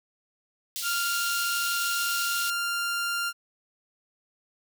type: high-pass noise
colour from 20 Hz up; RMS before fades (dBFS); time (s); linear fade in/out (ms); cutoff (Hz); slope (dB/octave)
pink; -33; 0.76-2.5; 0; 3200; 24
type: tone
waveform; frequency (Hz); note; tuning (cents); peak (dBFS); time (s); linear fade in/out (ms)
sawtooth; 1394; F6; -4; -23; 0.82-3.33; 50
effects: none